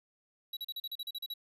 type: tone bursts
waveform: square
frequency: 3900 Hz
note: B7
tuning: 23 cents flat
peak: -37 dBFS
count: 11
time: 0.53-1.339 s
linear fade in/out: 5 ms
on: 39 ms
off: 38 ms
effects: resampled to 32000 Hz